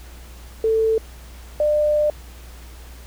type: tone pair in turn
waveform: sine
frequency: 444.1 / 598.8 Hz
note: A4 / D5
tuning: +16 / +33 cents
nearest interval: perfect fourth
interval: 517 cents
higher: second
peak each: -15 dBFS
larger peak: neither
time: 0.64-0.98 / 1.6-2.1 s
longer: second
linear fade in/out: 2 ms
effects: added 60 Hz sine -38 dBFS peak until 3.06 s + pink hiss -46 dBFS RMS until 3.06 s